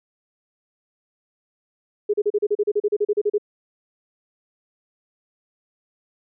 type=tone bursts; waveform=sine; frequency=415.3 Hz; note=G#4; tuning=in tune; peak=-16 dBFS; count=16; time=2.09-3.382 s; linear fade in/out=10 ms; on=47 ms; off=36 ms; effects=none